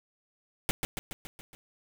pink noise with echo, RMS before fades -27 dBFS, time 0.69-0.71 s, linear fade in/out 0 ms, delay 140 ms, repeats 6, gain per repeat -4 dB, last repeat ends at 1.55 s, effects none

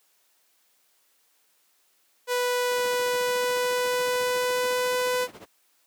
sawtooth tone with pitch glide, 493.4 to 499.7 Hz, B4 to B4, -2 to +20 cents, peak -19 dBFS, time 2.27-5.28 s, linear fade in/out 50 ms, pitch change +22 cents, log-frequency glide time 2.98-4.96 s
brown noise with tremolo, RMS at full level -32 dBFS, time 2.7-5.46 s, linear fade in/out 20 ms, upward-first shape sine, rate 14 Hz, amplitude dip 75%
effects white hiss -66 dBFS RMS until 5.86 s + high-pass 300 Hz 12 dB/octave

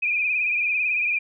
sine tone with vibrato, 2458 Hz, D#7, 22 cents flat, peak -20 dBFS, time 0.02-1.19 s, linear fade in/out 10 ms, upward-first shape sine, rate 18 Hz, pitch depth 63 cents each way, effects none

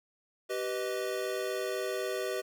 square chord, G augmented, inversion none, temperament equal with one note detuned, 386.2 / 493.9 / 622.3 Hz, G4 / B4 / D#5, -26 / 0 / 0 cents, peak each -36 / -37 / -38 dBFS, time 0.49-2.42 s, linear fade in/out 20 ms, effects none

